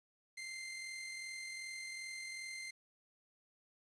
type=tone with amplitude modulation; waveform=sawtooth; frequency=2088 Hz; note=C7; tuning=4 cents flat; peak=-39 dBFS; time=0.37-2.71 s; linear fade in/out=10 ms; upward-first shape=sine; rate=42.6 Hz; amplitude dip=30%; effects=resampled to 24000 Hz + 11-bit